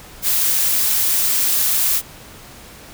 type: noise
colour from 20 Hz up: blue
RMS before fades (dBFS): -17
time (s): 0.22-2.02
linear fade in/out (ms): 50
effects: pink hiss -40 dBFS RMS until 2.93 s